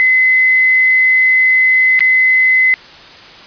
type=tone with dropouts; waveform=sine; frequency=2037 Hz; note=C7; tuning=47 cents flat; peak=-7 dBFS; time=0-2.74 s; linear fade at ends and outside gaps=0 ms; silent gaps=1.992-2.006 s; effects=white hiss -36 dBFS RMS until 3.46 s + resampled to 11025 Hz